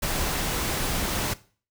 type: noise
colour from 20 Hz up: pink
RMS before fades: -27 dBFS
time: 0.02-1.34 s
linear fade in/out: 10 ms
effects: noise-tail reverb RT60 0.4 s tail -18 dB re dry